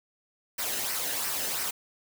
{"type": "noise with flanger", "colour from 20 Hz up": "white", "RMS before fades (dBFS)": -31, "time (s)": [0.58, 1.71], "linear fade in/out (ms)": 10, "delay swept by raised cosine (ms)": [0.28, 0.9], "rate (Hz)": 2.9, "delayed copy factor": -0.5, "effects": []}